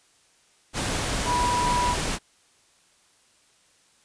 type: tone in noise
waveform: sine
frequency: 978 Hz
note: B5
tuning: 17 cents flat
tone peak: -22 dBFS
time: 1.25-1.96 s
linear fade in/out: 50 ms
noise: pink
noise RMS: -27 dBFS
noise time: 0.73-2.19 s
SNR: +2 dB
effects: white hiss -61 dBFS RMS until 4.04 s + resampled to 22050 Hz